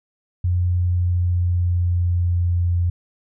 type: tone with pitch glide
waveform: sine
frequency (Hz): 89 to 87.27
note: F2 to F2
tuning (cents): +33 to -1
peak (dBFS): -16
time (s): 0.44-2.9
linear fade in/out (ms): 5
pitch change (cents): -34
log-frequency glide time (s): 0.69-2.75
effects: none